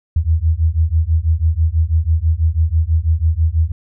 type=beating tone pair; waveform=sine; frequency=77.78 / 83.88 Hz; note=D#2 / E2; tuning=0 / +31 cents; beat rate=6.1 Hz; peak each=-15 dBFS; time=0.16-3.72 s; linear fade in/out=5 ms; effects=none